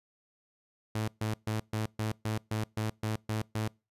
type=tone bursts; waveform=sawtooth; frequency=108.8 Hz; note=A2; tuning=19 cents flat; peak=-26 dBFS; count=11; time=0.95-3.68 s; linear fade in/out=5 ms; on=130 ms; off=130 ms; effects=noise-tail reverb RT60 0.3 s tail -26 dB re dry + resampled to 32000 Hz